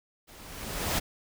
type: noise with level ramp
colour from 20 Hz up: pink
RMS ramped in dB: -52 to -26 dBFS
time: 0.27-1 s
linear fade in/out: 20 ms
effects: none